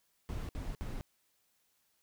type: noise bursts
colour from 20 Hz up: brown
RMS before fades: -39 dBFS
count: 3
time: 0.29-1.01 s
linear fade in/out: 0 ms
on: 200 ms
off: 60 ms
effects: white hiss -75 dBFS RMS until 2.02 s